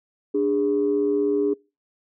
sine tone pair together, 293.5 / 409.5 Hz, D4 / G#4, -1 / -24 cents, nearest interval tritone, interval 577 cents, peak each -22 / -20 dBFS, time 0.34-1.54 s, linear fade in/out 10 ms, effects noise-tail reverb RT60 0.3 s tail -26 dB re dry + tanh soft clip ceiling -12 dBFS

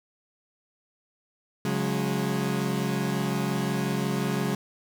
30% pulse chord, C# suspended fourth, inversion none, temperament equal with one note detuned, 138.59 / 182.03 / 207.7 Hz, C#3 / F#3 / G#3, 0 / -28 / 0 cents, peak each -27 dBFS, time 1.65-4.55 s, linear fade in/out 2 ms, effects none

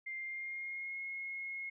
sine tone with pitch glide, 2102 to 2162 Hz, C7 to C#7, +7 to -44 cents, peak -39 dBFS, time 0.06-1.7 s, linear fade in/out 10 ms, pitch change +49 cents, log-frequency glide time 0.2-0.99 s, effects none

